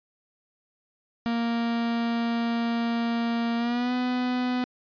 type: tone with pitch glide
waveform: 45% pulse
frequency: 233.1 to 249.8 Hz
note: A#3 to B3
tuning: 0 to +20 cents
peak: -24 dBFS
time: 1.26-4.64 s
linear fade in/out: 0 ms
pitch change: +120 cents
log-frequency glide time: 3.57-3.93 s
effects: resampled to 11025 Hz